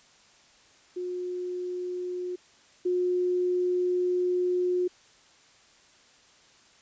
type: tone pair in turn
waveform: sine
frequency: 360 / 360 Hz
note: F#4 / F#4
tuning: -47 / -47 cents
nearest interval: unison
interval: 0 cents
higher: neither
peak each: -30 / -23 dBFS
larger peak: second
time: 0.96-2.36 / 2.85-4.88 s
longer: second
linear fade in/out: 10 ms
effects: white hiss -58 dBFS RMS until 6.81 s + resampled to 16000 Hz